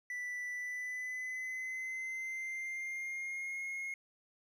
triangle tone with pitch glide, 1975.5 to 2154 Hz, B6 to C7, 0 to +50 cents, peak -36 dBFS, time 0.1-3.94 s, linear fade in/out 2 ms, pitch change +150 cents, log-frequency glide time 0.52-3.63 s, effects none

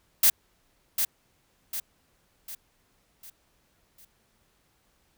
blue noise with echo, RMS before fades -18 dBFS, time 0.23-0.3 s, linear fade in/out 5 ms, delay 750 ms, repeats 5, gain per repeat -7 dB, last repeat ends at 4.05 s, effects pink hiss -68 dBFS RMS until 5.17 s

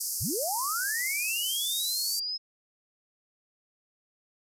white band-pass noise, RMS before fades -33 dBFS, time 0-2.2 s, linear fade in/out 10 ms, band 4700 to 14000 Hz, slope 96 dB/octave
sine linear sweep, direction up, 51.91 to 5170 Hz, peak -30 dBFS, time 0.2-2.38 s, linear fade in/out 20 ms
effects none

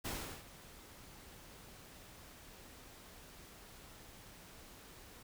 pink noise with ADSR envelope, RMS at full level -40 dBFS, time 0.04-5.23 s, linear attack 16 ms, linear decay 370 ms, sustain -16 dB, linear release 7 ms, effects none

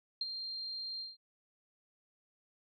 sine tone with ADSR envelope, 4186 Hz, C8, in tune, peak -30 dBFS, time 0.21-1.17 s, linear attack 4 ms, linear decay 28 ms, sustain -8 dB, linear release 170 ms, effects MP3 32 kbps

